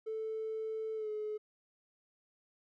triangle tone with pitch glide, 440 to 426 Hz, A4 to G#4, 0 to +44 cents, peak -32 dBFS, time 0.06-1.38 s, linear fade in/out 20 ms, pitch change -56 cents, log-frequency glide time 0.95-1.09 s, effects tanh soft clip ceiling -33 dBFS

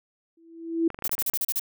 sine tone with exponential growth, 330.7 Hz, E4, 6 cents sharp, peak -17 dBFS, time 0.37-0.88 s, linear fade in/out 5 ms, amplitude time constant 110 ms
clicks, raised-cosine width 0.5 ms, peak -21 dBFS, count 11, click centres 0.903 / 0.945 / 0.989 / 1.023 / 1.054 / 1.094 / 1.133 / 1.181 / 1.22 / 1.296 / 1.336 s
violet noise bursts, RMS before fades -26 dBFS, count 8, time 1.04-1.596 s, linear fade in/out 2 ms, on 38 ms, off 36 ms
effects none

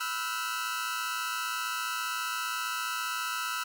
sawtooth tone cluster, 992 / 1310 / 1425 / 1534 Hz, B5 / E6 / F6 / G6, +7 / -11 / +34 / -38 cents, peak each -37 / -30 / -33 / -37 dBFS, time 0-3.64 s, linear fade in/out 10 ms, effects none

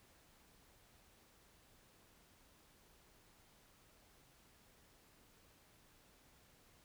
silence, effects pink hiss -68 dBFS RMS until 6.84 s

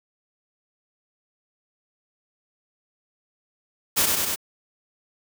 white noise with echo, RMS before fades -20 dBFS, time 3.96-4.07 s, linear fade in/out 20 ms, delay 97 ms, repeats 3, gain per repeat -2 dB, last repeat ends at 4.361 s, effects none

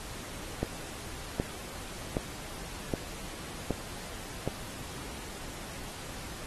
click train, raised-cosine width 2 ms, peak -15 dBFS, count 6, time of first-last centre 0.63-4.476 s, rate 1.3 Hz, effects pink hiss -43 dBFS RMS until 6.46 s + AAC 32 kbps

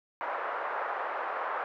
white band-pass noise, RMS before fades -34 dBFS, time 0.21-1.64 s, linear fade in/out 0 ms, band 520 to 1400 Hz, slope 24 dB/octave, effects none

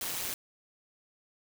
white noise with amplitude modulation, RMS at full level -32 dBFS, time 0.01-0.34 s, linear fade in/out 2 ms, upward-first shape sine, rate 180 Hz, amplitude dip 75%, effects none

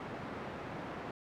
pink band-pass noise, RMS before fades -43 dBFS, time 0-1.11 s, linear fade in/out 2 ms, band 130 to 1600 Hz, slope 12 dB/octave, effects none

